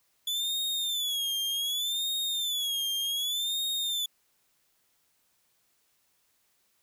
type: tone with vibrato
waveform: 40% pulse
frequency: 3448 Hz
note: A7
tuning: 36 cents flat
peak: -27 dBFS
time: 0.27-4.06 s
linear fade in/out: 5 ms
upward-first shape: sine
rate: 0.66 Hz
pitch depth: 130 cents each way
effects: white hiss -71 dBFS RMS until 6.82 s